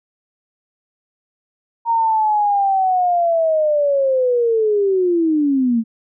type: linear sweep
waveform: sine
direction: down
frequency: 932.3 to 220 Hz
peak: -13 dBFS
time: 1.85-5.84 s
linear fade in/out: 50 ms
effects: none